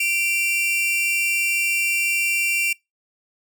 45% pulse tone pair together, 2349 / 2747 Hz, D7 / F7, 0 / -29 cents, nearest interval minor third, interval 271 cents, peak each -22 dBFS, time 0-2.73 s, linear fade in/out 5 ms, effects noise-tail reverb RT60 0.2 s tail -24 dB re dry

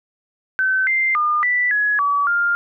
sine tone with pitch steps, 1531 / 2090 / 1211 / 1973 / 1682 / 1143 / 1402 Hz, G6 / C7 / D#6 / B6 / G#6 / D6 / F6, -41 / -2 / -47 / -2 / +22 / -47 / +6 cents, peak -15 dBFS, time 0.59-2.55 s, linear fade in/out 0 ms, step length 280 ms, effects none

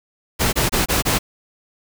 pink noise bursts, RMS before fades -18 dBFS, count 5, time 0.39-1.19 s, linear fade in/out 20 ms, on 140 ms, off 25 ms, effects none

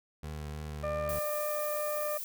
25% pulse tone with vibrato, 75.5 Hz, D2, 48 cents sharp, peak -34 dBFS, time 0.23-1.19 s, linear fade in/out 5 ms, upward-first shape triangle, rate 3.1 Hz, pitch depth 27 cents each way
harmonic tone, 599 Hz, D5, 34 cents sharp, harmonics 1 / 2 / 3 / 4, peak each -32 / -39 / -48 / -50 dBFS, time 0.83-2.18 s, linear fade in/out 10 ms
violet noise, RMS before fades -39 dBFS, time 1.09-2.24 s, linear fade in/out 0 ms
effects none

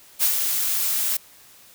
blue noise with ADSR envelope, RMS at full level -18 dBFS, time 0.19-1.17 s, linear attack 40 ms, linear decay 100 ms, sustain -5 dB, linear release 5 ms, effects white hiss -50 dBFS RMS until 1.74 s

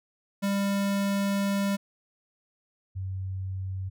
square / sine tone pair in turn, 198.9 / 94.74 Hz, G3 / F#2, +25 / +41 cents, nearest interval octave + minor second, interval 1284 cents, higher first, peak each -25 / -30 dBFS, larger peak first, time 0.42-1.77 / 2.95-3.9 s, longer first, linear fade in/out 20 ms, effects none

